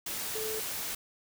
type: tone in noise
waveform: sine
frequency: 435.8 Hz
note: A4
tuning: 17 cents flat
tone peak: -35 dBFS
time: 0.35-0.6 s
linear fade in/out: 5 ms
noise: white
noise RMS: -36 dBFS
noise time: 0.06-0.95 s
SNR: -2 dB
effects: none